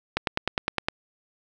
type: click train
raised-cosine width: 0.3 ms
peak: -7 dBFS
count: 8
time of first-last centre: 0.17-0.885 s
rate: 9.79 Hz
effects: none